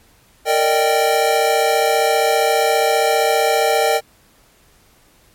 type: chord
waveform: square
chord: Eb major seventh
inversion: second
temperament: equal with one note detuned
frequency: 459.2 / 587.3 / 622.3 / 784 Hz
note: Bb4 / D5 / Eb5 / G5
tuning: -26 / 0 / 0 / 0 cents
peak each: -19 / -22 / -21 / -18 dBFS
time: 0.45-4.01 s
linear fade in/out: 50 ms
effects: pink hiss -53 dBFS RMS until 5.34 s + MP3 64 kbps